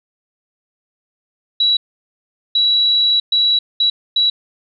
sine tone bursts at uneven times, 3911 Hz, B7, 18 cents flat, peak -11 dBFS, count 5, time 1.6-1.77 / 2.55-3.2 / 3.32-3.59 / 3.8-3.9 / 4.16-4.3 s, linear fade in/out 5 ms, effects none

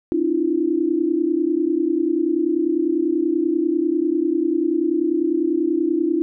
sine tone cluster, 274.8 / 314 / 344.2 Hz, C#4 / D#4 / F4, -15 / +16 / -25 cents, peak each -26 / -20 / -20 dBFS, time 0.12-6.22 s, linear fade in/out 0 ms, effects none

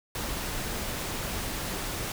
pink noise, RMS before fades -33 dBFS, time 0.15-2.12 s, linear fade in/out 2 ms, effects none

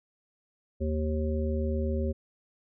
harmonic tone, 77.3 Hz, D#2, 11 cents flat, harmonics 1 / 3 / 5 / 7, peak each -28 / -33 / -35 / -36 dBFS, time 0.8-2.13 s, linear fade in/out 20 ms, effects none

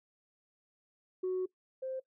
sine tone pair in turn, 370 / 523.3 Hz, F#4 / C5, 0 / 0 cents, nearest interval tritone, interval 600 cents, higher second, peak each -29 / -35 dBFS, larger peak first, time 1.23-1.46 / 1.82-2 s, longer first, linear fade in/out 10 ms, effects noise-tail reverb RT60 0.1 s tail -20 dB re dry + tanh soft clip ceiling -28 dBFS

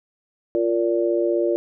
harmonic tone, 115.8 Hz, A#2, 11 cents flat, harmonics 3 / 4 / 5, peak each -20 / -25 / -23 dBFS, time 0.55-1.56 s, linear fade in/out 0 ms, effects none

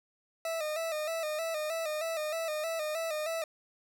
40% pulse tone with vibrato, 633 Hz, D#5, 30 cents sharp, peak -31 dBFS, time 0.45-3.44 s, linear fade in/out 2 ms, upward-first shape square, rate 3.2 Hz, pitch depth 63 cents each way, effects none

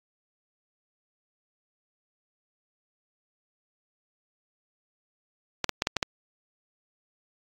clicks, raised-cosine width 0.2 ms, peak -7 dBFS, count 6, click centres 5.643 / 5.693 / 5.821 / 5.871 / 5.967 / 6.028 s, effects AAC 64 kbps

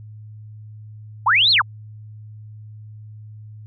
sine linear two-way sweep, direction up then down, 766 to 4391 to 766 Hz, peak -12 dBFS, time 1.26-1.62 s, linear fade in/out 10 ms, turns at 1.51 s, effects added 107 Hz sine -36 dBFS peak until 3.66 s

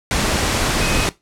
sine tone in noise, 2525 Hz, D#7, 25 cents sharp, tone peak -24 dBFS, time 0.81-1.05 s, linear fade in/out 0 ms, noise pink, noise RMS -18 dBFS, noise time 0.11-1.09 s, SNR -9 dB, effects noise-tail reverb RT60 0.2 s tail -18 dB re dry + low-pass 9000 Hz 12 dB/octave

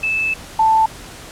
sine tone pair in turn, 2624 / 883 Hz, E7 / A5, -9 / +6 cents, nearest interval octave + perfect fifth, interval 1885 cents, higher first, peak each -16 / -10 dBFS, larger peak second, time 0.03-0.34 / 0.59-0.86 s, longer first, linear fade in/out 5 ms, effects pink hiss -36 dBFS RMS until 1.31 s + low-pass 11000 Hz 12 dB/octave

